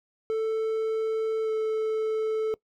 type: tone with pitch glide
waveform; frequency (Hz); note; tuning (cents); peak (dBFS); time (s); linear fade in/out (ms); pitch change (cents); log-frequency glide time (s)
triangle; 441.9 to 437.8; A4 to A4; +7 to -9; -22; 0.3-2.54; 0; -16; 1.43-1.5
effects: noise-tail reverb RT60 0.1 s tail -22 dB re dry